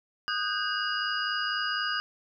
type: tone cluster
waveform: sine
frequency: 1238 / 1505 / 1609 / 2868 / 4895 Hz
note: D#6 / F#6 / G6 / F7 / D#8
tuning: -9 / +29 / +45 / +45 / -29 cents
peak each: -33 / -33 / -34 / -35 / -34 dBFS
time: 0.28-2 s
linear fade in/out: 0 ms
effects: none